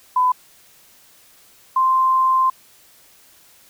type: tone pair in turn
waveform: sine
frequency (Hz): 1005 / 1044.2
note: B5 / C6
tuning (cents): +30 / -4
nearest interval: minor second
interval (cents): 66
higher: second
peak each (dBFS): -13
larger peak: neither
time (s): 0.16-0.32 / 1.76-2.5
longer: second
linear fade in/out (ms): 5
effects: white hiss -51 dBFS RMS until 3.69 s